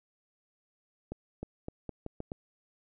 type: accelerating click train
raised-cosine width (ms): 2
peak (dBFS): -24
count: 7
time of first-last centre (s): 1.12-2.319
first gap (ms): 310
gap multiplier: 0.82
effects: none